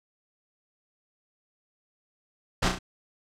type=noise with echo; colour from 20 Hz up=pink; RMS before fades=-23 dBFS; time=2.62-2.69 s; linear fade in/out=10 ms; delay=33 ms; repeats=3; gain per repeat=-5 dB; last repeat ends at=2.789 s; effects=low-pass 6000 Hz 12 dB/octave